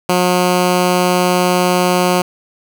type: tone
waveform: 10% pulse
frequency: 180 Hz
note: F#3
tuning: 47 cents flat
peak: -3 dBFS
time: 0.09-2.22 s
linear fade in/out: 5 ms
effects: none